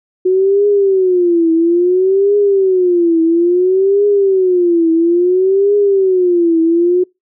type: tone with vibrato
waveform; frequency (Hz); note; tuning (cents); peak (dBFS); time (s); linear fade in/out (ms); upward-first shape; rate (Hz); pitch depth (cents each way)
sine; 366; F#4; -19; -8; 0.25-7.04; 10; triangle; 0.59; 210
effects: noise-tail reverb RT60 0.2 s tail -26 dB re dry